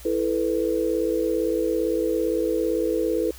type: chord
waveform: sine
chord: E suspended fourth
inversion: none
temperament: equal with one note detuned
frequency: 329.6 / 436.2 / 493.9 Hz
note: E4 / A4 / B4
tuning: 0 / -15 / 0 cents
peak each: -25 dBFS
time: 0.05-3.31 s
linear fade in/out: 5 ms
effects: added 60 Hz sine -42 dBFS peak until 3.38 s + white hiss -46 dBFS RMS until 3.38 s